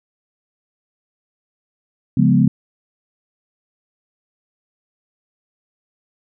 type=chord; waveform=sine; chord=C# dominant seventh; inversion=none; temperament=equal; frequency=138.59 / 174.61 / 207.7 / 246.9 Hz; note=C#3 / E#3 / G#3 / B3; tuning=0 / 0 / 0 / 0 cents; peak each=-16 dBFS; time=2.17-2.48 s; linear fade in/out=5 ms; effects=none